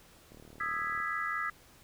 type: click train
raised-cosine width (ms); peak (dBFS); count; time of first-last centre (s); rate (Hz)
2; -39; 27; 0.32-1.002; 38.1
type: chord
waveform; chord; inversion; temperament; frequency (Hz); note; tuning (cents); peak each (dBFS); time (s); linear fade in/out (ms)
sine; E major seventh; third; equal with one note detuned; 1233.8 / 1318.5 / 1661.2 / 1975.5; D#6 / E6 / G#6 / B6; -15 / 0 / 0 / 0; -37; 0.6-1.5; 5
effects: pink hiss -59 dBFS RMS until 1.83 s